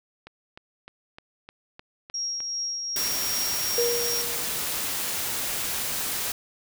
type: click train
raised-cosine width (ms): 0.3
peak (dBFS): -26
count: 8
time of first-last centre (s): 0.27-2.404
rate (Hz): 3.28
type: tone with tremolo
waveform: sine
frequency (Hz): 5600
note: F8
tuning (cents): +4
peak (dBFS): -26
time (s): 2.14-4.22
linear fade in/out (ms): 5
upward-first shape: triangle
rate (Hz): 2.6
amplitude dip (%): 35
type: noise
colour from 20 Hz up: white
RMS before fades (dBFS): -29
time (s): 2.96-6.32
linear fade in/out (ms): 2
type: tone with exponential decay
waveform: sine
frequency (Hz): 475.5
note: A#4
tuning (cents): +34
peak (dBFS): -20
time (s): 3.78-4.84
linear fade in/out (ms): 1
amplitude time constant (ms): 230
effects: none